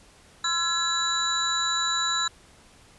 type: tone cluster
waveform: sine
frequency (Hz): 1032 / 1347 / 1686 / 3937 / 7050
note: C6 / E6 / G#6 / B7 / A8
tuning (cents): -24 / +37 / +26 / -6 / +2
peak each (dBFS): -34 / -29 / -31 / -26 / -32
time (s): 0.44-2.28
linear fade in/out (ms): 5
effects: pink hiss -54 dBFS RMS until 2.98 s + resampled to 24000 Hz